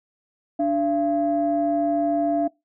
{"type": "tone pair together", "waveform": "sine", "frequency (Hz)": [293.3, 680], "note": ["D4", "F5"], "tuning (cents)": [-2, -46], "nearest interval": "octave + minor third", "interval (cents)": 1456, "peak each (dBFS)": -21, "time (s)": [0.59, 2.48], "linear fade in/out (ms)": 10, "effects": ["noise-tail reverb RT60 0.2 s tail -22 dB re dry", "tanh soft clip ceiling -12 dBFS"]}